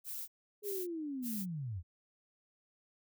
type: noise bursts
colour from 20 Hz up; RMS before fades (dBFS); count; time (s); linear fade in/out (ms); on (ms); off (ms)
violet; -42; 3; 0.04-1.46; 50; 240; 350
type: linear sweep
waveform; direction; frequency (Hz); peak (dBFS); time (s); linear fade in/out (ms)
sine; down; 421.7 to 77.78; -37; 0.62-1.83; 50
effects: none